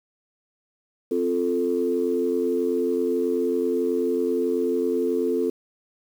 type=chord; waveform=sine; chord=F major; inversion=second; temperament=equal; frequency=261.6 / 349.2 / 440 Hz; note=C4 / F4 / A4; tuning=0 / 0 / 0 cents; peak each=-26 / -25 / -23 dBFS; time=1.11-5.5 s; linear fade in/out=5 ms; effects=tanh soft clip ceiling -11 dBFS + 8-bit